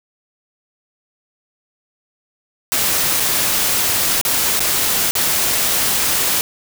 white noise with dropouts, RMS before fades -17 dBFS, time 2.72-6.41 s, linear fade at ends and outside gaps 0 ms, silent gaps 3.199-3.203 / 4.213-4.251 / 4.594-4.604 / 5.11-5.153 s, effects none

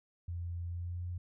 sine tone with pitch glide, 86.3 to 88.52 Hz, F2 to F2, -20 to +24 cents, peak -36 dBFS, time 0.28-1.18 s, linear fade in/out 5 ms, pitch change +44 cents, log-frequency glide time 0.67-1.07 s, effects none

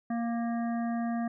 harmonic tone with a mistuned harmonic, 233.1 Hz, A#3, in tune, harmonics 1 / 3 / 5 / 7 / 8, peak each -29 / -36 / -45 / -48 / -49 dBFS, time 0.1-1.28 s, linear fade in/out 5 ms, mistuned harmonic 5, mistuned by +20 cents, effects none

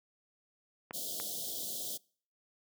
clicks, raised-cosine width 0.5 ms, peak -25 dBFS, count 2, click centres 0.909 / 1.2 s
white band-stop noise, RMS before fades -39 dBFS, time 0.93-1.98 s, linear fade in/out 20 ms, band 730 to 3100 Hz, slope 96 dB/octave
effects noise-tail reverb RT60 0.5 s tail -26 dB re dry + high-pass 150 Hz 12 dB/octave

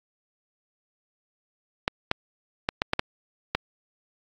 clicks, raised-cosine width 0.3 ms, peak -6 dBFS, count 7, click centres 1.879 / 2.114 / 2.689 / 2.819 / 2.934 / 2.994 / 3.55 s, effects AAC 48 kbps

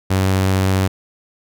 sawtooth tone, 95 Hz, F#2, 46 cents sharp, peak -10 dBFS, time 0.1-0.88 s, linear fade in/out 10 ms, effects none

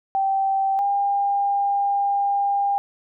sine tone pair in turn, 778 / 802.2 Hz, G5 / G5, -13 / +40 cents, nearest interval minor second, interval 53 cents, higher second, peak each -18 dBFS, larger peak neither, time 0.15-0.79 / 0.79-2.78 s, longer second, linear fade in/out 0 ms, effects none

